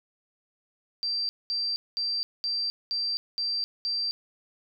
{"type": "tone bursts", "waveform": "sine", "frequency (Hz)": 4699, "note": "D8", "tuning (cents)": 0, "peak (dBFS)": -26, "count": 7, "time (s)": [1.03, 4.11], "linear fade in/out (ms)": 0, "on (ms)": 260, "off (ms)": 210, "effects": []}